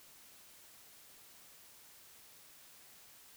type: silence
effects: white hiss -59 dBFS RMS until 3.36 s